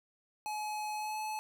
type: tone with pitch glide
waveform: square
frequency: 849 to 860.4 Hz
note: G#5 to A5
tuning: +38 to -39 cents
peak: -36 dBFS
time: 0.46-1.39 s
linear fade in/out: 0 ms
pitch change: +23 cents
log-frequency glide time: 0.96-1.18 s
effects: none